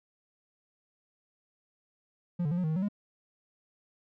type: tone with pitch steps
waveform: triangle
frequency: 175 / 146.2 / 174 / 181.9 / 156.8 / 157.8 / 186.9 / 204.7 Hz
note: F3 / D3 / F3 / F#3 / D#3 / D#3 / F#3 / G#3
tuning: +4 / -7 / -6 / -29 / +14 / +25 / +18 / -25 cents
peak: -25 dBFS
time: 2.39-2.886 s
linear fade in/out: 10 ms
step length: 62 ms
effects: none